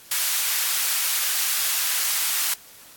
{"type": "high-pass noise", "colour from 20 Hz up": "white", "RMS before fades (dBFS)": -23, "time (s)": [0.11, 2.54], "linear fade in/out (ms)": 5, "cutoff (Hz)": 1200, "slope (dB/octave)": 12, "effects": ["white hiss -47 dBFS RMS until 2.96 s", "AAC 64 kbps"]}